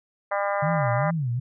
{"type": "harmonic tone", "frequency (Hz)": 200.8, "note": "G3", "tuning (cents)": 42, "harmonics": [3, 4, 5, 6, 7, 8, 9, 10], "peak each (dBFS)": [-26, -29, -32, -31, -36, -37, -38, -37], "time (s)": [0.31, 1.11], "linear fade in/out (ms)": 10}
{"type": "tone with vibrato", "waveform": "sine", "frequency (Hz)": 141, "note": "C#3", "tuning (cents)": 30, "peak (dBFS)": -23, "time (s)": [0.62, 1.4], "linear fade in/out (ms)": 10, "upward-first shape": "sine", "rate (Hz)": 2.5, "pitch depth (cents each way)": 300}
{"effects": []}